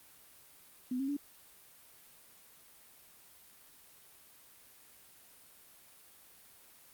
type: tone with pitch steps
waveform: sine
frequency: 251.6 / 270.4 / 286.3 Hz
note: B3 / C#4 / D4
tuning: +32 / -43 / -44 cents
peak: -32 dBFS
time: 0.91-1.168 s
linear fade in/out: 5 ms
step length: 86 ms
effects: white hiss -59 dBFS RMS until 6.93 s + Opus 32 kbps